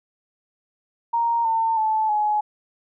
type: tone with pitch steps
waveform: sine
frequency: 932.3 / 901.6 / 871.9 / 843.2 Hz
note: A#5 / A5 / A5 / G#5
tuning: 0 / +42 / -16 / +26 cents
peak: -18 dBFS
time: 1.13-2.41 s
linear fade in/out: 10 ms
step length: 320 ms
effects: none